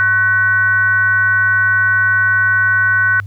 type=tone with frequency modulation; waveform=sine; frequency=1500 Hz; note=F#6; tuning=23 cents sharp; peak=-10 dBFS; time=0-3.2 s; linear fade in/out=0 ms; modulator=405 Hz; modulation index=0.44; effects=added 100 Hz sine -25 dBFS peak until 3.26 s + pink hiss -55 dBFS RMS until 3.26 s